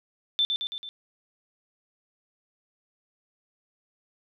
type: tone with echo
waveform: sine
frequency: 3542 Hz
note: A7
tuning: 11 cents sharp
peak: -20 dBFS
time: 0.39-0.45 s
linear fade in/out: 0 ms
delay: 110 ms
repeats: 4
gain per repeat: -4 dB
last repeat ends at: 0.89 s
effects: none

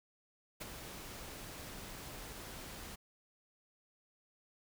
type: noise with ADSR envelope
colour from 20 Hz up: pink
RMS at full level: -41 dBFS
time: 0.6-2.96 s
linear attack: 18 ms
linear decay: 17 ms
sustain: -7 dB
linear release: 15 ms
effects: none

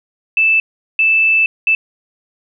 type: tone bursts at uneven times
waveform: sine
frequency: 2637 Hz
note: E7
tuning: in tune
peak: -9 dBFS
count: 3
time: 0.37-0.6 / 0.99-1.46 / 1.67-1.75 s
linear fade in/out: 2 ms
effects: none

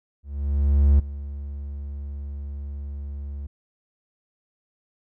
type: tone with ADSR envelope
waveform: triangle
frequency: 70.8 Hz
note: C#2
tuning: 37 cents sharp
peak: -10 dBFS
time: 0.23-3.47 s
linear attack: 760 ms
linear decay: 13 ms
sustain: -18 dB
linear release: 8 ms
effects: none

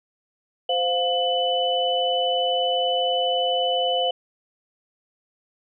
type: tone cluster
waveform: sine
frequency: 516 / 707 / 2996 Hz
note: C5 / F5 / F#7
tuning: -24 / +21 / +21 cents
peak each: -24 dBFS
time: 0.69-4.11 s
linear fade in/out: 5 ms
effects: none

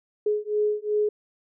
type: beating tone pair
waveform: sine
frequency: 419.4 / 422.1 Hz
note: G#4 / G#4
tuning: +17 / +28 cents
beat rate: 2.7 Hz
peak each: -25 dBFS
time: 0.26-1.09 s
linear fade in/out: 5 ms
effects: none

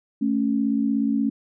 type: tone pair together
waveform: sine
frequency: 220 / 276.7 Hz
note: A3 / C#4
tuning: 0 / -3 cents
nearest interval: major third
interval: 397 cents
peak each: -22 dBFS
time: 0.21-1.3 s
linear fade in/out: 10 ms
effects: none

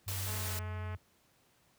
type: tone with pitch glide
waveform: sine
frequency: 95.8 to 91.21 Hz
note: G2 to F#2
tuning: -39 to -24 cents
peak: -36 dBFS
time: 0.06-0.97 s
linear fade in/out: 20 ms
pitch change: -85 cents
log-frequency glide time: 0.33-0.51 s
type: noise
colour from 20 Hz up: white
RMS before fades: -40 dBFS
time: 0.08-0.59 s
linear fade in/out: 0 ms
type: click train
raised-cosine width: 0.5 ms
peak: -33 dBFS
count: 146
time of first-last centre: 0.27-0.948 s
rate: 214 Hz
effects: pink hiss -69 dBFS RMS until 1.78 s + high-pass 60 Hz 12 dB/octave

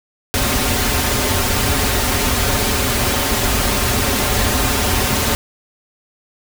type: noise with comb filter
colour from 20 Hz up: pink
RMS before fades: -17 dBFS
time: 0.34-5.35 s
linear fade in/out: 0 ms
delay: 6.1 ms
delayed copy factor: -0.7
effects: none

